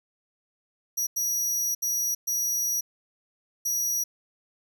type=tone bursts at uneven times; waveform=sawtooth; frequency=5790 Hz; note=F#8; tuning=38 cents flat; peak=-22 dBFS; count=5; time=0.97-1.07 / 1.16-1.75 / 1.82-2.15 / 2.27-2.81 / 3.65-4.04 s; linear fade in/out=10 ms; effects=none